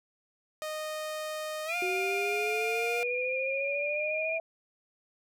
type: tone with pitch glide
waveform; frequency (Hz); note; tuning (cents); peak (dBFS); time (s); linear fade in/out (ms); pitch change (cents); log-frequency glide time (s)
sawtooth; 618 to 705.8; D#5 to F5; -12 to +18; -30; 0.62-3.03; 0; +230; 1.65-1.76
type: tone with vibrato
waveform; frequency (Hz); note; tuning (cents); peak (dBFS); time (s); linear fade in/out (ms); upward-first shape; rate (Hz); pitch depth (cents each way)
sine; 2424; D#7; -46; -31; 1.68-4.39; 20; square; 14; 21
type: exponential sweep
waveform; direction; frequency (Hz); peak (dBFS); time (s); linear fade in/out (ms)
sine; up; 366.4 to 659.3; -31; 1.82-4.4; 2
effects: none